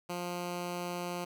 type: tone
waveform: 10% pulse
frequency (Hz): 176.2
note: F3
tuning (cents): +16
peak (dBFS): -27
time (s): 0.09-1.25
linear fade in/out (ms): 10
effects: none